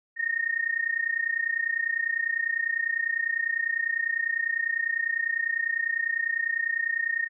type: tone with amplitude modulation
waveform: sine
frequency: 1845 Hz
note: A#6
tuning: 18 cents flat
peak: -21 dBFS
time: 0.16-7.29 s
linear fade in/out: 50 ms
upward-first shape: sine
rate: 30 Hz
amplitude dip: 85%
effects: none